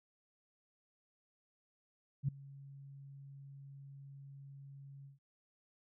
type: tone with ADSR envelope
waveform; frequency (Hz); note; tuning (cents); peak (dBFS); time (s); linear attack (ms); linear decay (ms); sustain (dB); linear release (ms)
sine; 138.59; C#3; 0; -28; 2.23-5.19; 54; 4; -22; 140
effects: none